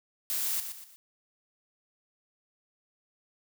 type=noise with echo; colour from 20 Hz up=blue; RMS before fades=-31 dBFS; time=0.3-0.6 s; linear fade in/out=0 ms; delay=120 ms; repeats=3; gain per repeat=-8 dB; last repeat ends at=0.96 s; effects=none